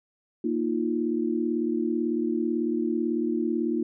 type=chord; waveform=sine; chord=Bb suspended fourth; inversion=none; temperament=equal; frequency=233.1 / 311.1 / 349.2 Hz; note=Bb3 / Eb4 / F4; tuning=0 / 0 / 0 cents; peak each=-28 dBFS; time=0.44-3.83 s; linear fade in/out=5 ms; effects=none